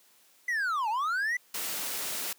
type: linear two-way sweep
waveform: triangle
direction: down then up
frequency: 2011 to 821 to 2011 Hz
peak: -25 dBFS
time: 0.48-1.37 s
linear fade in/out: 5 ms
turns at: 0.89 s
type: noise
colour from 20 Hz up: white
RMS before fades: -34 dBFS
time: 1.54-2.33 s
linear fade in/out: 5 ms
effects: white hiss -62 dBFS RMS until 2.38 s + high-pass 200 Hz 12 dB/octave